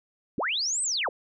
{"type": "linear two-way sweep", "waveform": "sine", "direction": "up then down", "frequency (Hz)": [138.59, 8470, 359.5], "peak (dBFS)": -25, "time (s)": [0.38, 1.09], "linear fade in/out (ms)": 2, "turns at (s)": 0.82, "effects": []}